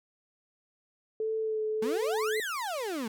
sine tone with vibrato, 436.6 Hz, A4, 13 cents flat, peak -28 dBFS, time 1.2-2.4 s, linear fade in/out 2 ms, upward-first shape sine, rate 1.6 Hz, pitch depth 19 cents each way
35% pulse exponential two-way sweep, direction up then down, 210 to 2100 to 210 Hz, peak -30 dBFS, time 1.82-3.08 s, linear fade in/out 5 ms, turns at 2.38 s
effects none

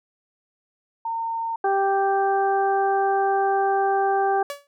sine tone, 913 Hz, A#5, 36 cents flat, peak -24 dBFS, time 1.05-1.56 s, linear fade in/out 5 ms
harmonic tone, 392 Hz, G4, in tune, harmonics 1 / 2 / 3 / 4, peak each -23 / -20 / -32 / -31 dBFS, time 1.64-4.43 s, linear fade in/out 5 ms
sawtooth tone with exponential decay, 570 Hz, C#5, 48 cents sharp, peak -22 dBFS, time 4.5-4.67 s, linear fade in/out 1 ms, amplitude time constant 36 ms
effects none

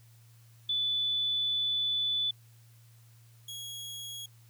sine / sawtooth tone pair in turn, 3480 / 3318 Hz, A7 / G#7, -20 / -2 cents, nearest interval minor second, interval 82 cents, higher first, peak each -27 / -36 dBFS, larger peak first, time 0.69-2.31 / 3.48-4.26 s, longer first, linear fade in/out 5 ms, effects added 115 Hz sine -55 dBFS peak until 4.49 s + white hiss -65 dBFS RMS until 4.49 s

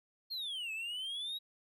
triangle exponential two-way sweep, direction down then up, 4336 to 2563 to 3853 Hz, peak -36 dBFS, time 0.3-1.39 s, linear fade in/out 20 ms, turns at 0.72 s, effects none

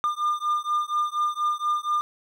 triangle beating tone pair, 1202 / 1206.2 Hz, D6 / D6, +40 / +46 cents, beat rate 4.2 Hz, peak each -24 dBFS, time 0.04-2.01 s, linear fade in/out 0 ms, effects none

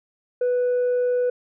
sine tone with tanh clipping, 493.9 Hz, B4, in tune, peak -19 dBFS, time 0.41-1.3 s, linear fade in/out 5 ms, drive 1 dB, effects none

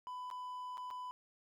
triangle tone with dropouts, 999 Hz, B5, 20 cents sharp, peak -40 dBFS, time 0.07-1.11 s, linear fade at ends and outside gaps 0 ms, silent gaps 0.302-0.312 / 0.772-0.779 / 0.904-0.91 s, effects none

